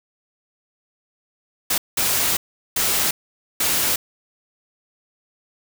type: noise bursts at uneven times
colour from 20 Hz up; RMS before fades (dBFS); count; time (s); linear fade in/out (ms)
white; -20; 4; 1.7-1.78 / 1.97-2.37 / 2.76-3.11 / 3.6-3.96; 5
effects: none